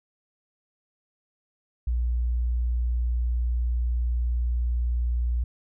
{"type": "tone", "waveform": "sine", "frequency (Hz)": 59.9, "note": "A#1", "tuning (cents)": 48, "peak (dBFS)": -22, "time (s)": [1.87, 5.44], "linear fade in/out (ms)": 5, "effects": []}